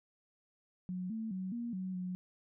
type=tone with pitch steps; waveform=sine; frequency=182.5 / 222.1 / 187.1 / 236.3 / 186.7 / 182.2 Hz; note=F#3 / A3 / F#3 / A#3 / F#3 / F#3; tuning=-24 / +16 / +20 / +24 / +16 / -26 cents; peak=-36 dBFS; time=0.89-2.15 s; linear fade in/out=0 ms; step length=210 ms; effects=none